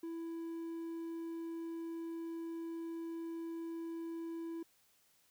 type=tone; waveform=triangle; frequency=331.5 Hz; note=E4; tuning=10 cents sharp; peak=-38 dBFS; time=0.03-4.63 s; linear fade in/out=5 ms; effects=white hiss -71 dBFS RMS until 5.3 s